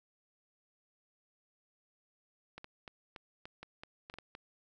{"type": "clicks", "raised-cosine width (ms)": 0.3, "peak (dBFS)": -30, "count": 11, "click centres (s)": [2.58, 2.644, 2.878, 3.162, 3.455, 3.63, 3.835, 4.099, 4.14, 4.186, 4.351], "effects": []}